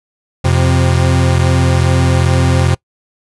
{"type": "tone pair together", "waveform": "40% pulse", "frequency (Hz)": [87.7, 130.39], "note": ["F2", "C3"], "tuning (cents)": [8, -6], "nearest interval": "perfect fifth", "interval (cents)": 686, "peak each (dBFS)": -11, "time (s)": [0.44, 2.75], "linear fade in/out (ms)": 10, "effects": ["noise-tail reverb RT60 0.1 s tail -24 dB re dry", "resampled to 24000 Hz"]}